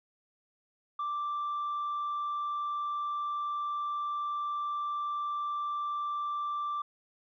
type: tone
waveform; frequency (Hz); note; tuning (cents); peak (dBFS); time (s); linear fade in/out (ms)
sine; 1174.7; D6; 0; -29; 0.99-6.82; 5
effects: tanh soft clip ceiling -29 dBFS